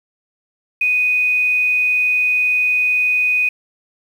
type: tone with quantisation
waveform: sine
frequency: 2489 Hz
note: D#7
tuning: in tune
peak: -13 dBFS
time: 0.81-3.49 s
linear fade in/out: 5 ms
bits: 7
effects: none